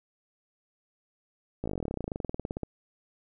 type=slowing click train; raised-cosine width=2 ms; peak=-19 dBFS; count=29; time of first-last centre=1.64-2.633 s; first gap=17 ms; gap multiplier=1.05; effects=none